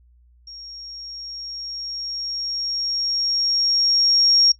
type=tone with level ramp; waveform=sine; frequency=5570 Hz; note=F8; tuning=5 cents flat; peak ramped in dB=-36 to -11 dBFS; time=0.47-4.52 s; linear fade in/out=5 ms; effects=noise-tail reverb RT60 0.1 s tail -22 dB re dry + added 60 Hz sine -51 dBFS peak until 4.59 s